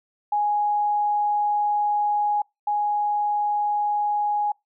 sine tone pair in turn, 830.6 / 830.6 Hz, G#5 / G#5, 0 / 0 cents, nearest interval unison, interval 0 cents, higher neither, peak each -19 / -20 dBFS, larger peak first, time 0.32-2.42 / 2.67-4.52 s, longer first, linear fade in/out 5 ms, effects noise-tail reverb RT60 0.2 s tail -26 dB re dry

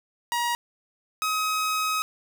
sawtooth tone pair in turn, 952 / 1268.3 Hz, A#5 / D#6, +36 / +33 cents, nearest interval perfect fourth, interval 497 cents, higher second, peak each -20 dBFS, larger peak neither, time 0.32-0.55 / 1.22-2.02 s, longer second, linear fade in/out 0 ms, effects none

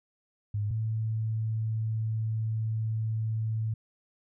sine tone pair in turn, 103.83 / 110.56 Hz, G#2 / A2, 0 / +9 cents, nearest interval minor second, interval 109 cents, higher second, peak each -27 dBFS, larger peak neither, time 0.54-0.71 / 0.71-3.74 s, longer second, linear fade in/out 5 ms, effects none

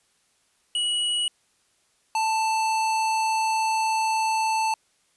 square tone pair in turn, 2922 / 883.4 Hz, F#7 / A5, -22 / +7 cents, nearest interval octave + major sixth, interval 2071 cents, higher first, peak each -23 / -22 dBFS, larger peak second, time 0.75-1.28 / 2.15-4.74 s, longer second, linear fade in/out 2 ms, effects white hiss -66 dBFS RMS until 5.16 s + resampled to 24000 Hz

